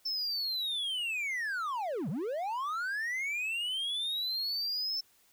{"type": "linear two-way sweep", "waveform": "triangle", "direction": "down then up", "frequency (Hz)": [5340, 130.81, 5340], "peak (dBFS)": -30, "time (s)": [0.05, 5.01], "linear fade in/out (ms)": 10, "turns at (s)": 2.09, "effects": ["white hiss -66 dBFS RMS until 5.32 s"]}